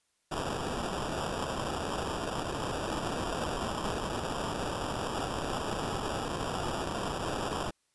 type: noise with sample-and-hold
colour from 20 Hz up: white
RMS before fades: -34 dBFS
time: 0.31-7.71 s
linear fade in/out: 10 ms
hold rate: 2100 Hz
effects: white hiss -75 dBFS RMS until 7.94 s + resampled to 24000 Hz